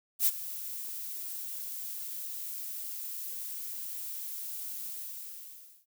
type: noise with ADSR envelope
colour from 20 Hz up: violet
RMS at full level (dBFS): -23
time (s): 0.19-5.86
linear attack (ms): 74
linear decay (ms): 43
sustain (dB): -16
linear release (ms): 1000
effects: none